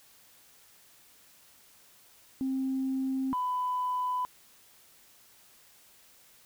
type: tone pair in turn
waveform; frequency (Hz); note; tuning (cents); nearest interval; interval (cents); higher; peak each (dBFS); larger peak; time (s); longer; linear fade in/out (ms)
sine; 264.7 / 999.4; C4 / B5; +20 / +20; octave + major seventh; 2300; second; -27; neither; 2.41-3.33 / 3.33-4.25; neither; 0
effects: tanh soft clip ceiling -23 dBFS + white hiss -59 dBFS RMS until 6.45 s